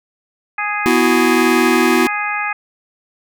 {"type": "harmonic tone", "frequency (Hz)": 415.3, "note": "G#4", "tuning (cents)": 0, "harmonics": [2, 3, 4, 5, 6], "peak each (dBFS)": [-24, -24, -24, -24, -24], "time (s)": [0.58, 2.53], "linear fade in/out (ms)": 5}
{"type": "chord", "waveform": "square", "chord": "B suspended fourth", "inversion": "none", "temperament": "just", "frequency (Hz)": [246.9, 329.3, 370.4], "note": ["B3", "E4", "F#4"], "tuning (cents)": [0, -2, 2], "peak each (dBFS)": -17, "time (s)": [0.86, 2.07], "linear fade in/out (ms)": 0}
{"effects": []}